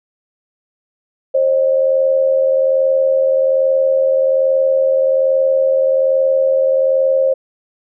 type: tone pair together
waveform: sine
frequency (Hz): 533 / 614.2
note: C5 / D#5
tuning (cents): +32 / -23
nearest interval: major second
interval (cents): 245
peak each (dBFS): -11 / -19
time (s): 1.34-7.34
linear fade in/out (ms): 10
effects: none